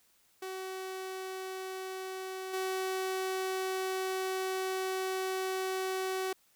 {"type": "tone with level steps", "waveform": "sawtooth", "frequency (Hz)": 377.2, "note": "F#4", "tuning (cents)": 33, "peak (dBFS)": [-34, -28], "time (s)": [0.42, 6.33], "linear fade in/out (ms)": 5, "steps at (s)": 2.53, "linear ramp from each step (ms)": 10, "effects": ["white hiss -68 dBFS RMS until 6.55 s"]}